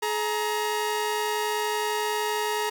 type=tone pair together; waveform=sawtooth; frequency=424.1 / 939 Hz; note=G#4 / A#5; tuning=+36 / +12 cents; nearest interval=octave + major second; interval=1376 cents; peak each=-24 dBFS; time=0.02-2.7 s; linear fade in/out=10 ms; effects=none